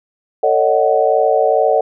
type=chord; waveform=sine; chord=D# half-diminished seventh; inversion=second; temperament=just; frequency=448 / 560 / 622.3 / 746.7 Hz; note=A4 / C#5 / D#5 / F#5; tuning=+31 / +18 / 0 / +16 cents; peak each=-16 dBFS; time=0.43-1.81 s; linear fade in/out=5 ms; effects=none